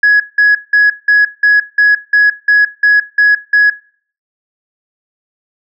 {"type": "tone bursts", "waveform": "sine", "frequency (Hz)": 1676, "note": "G#6", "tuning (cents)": 15, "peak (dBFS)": -3, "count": 11, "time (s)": [0.03, 3.7], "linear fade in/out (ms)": 5, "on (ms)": 170, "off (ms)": 180, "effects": ["noise-tail reverb RT60 0.5 s tail -20 dB re dry", "tanh soft clip ceiling -2 dBFS"]}